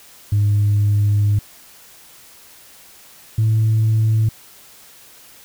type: tone pair in turn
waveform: sine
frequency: 103 / 110.07 Hz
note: G#2 / A2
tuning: -14 / +1 cents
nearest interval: minor second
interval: 115 cents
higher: second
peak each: -11 dBFS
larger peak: neither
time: 0.32-1.39 / 3.38-4.29 s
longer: first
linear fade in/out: 5 ms
effects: tanh soft clip ceiling -10 dBFS + white hiss -45 dBFS RMS until 5.44 s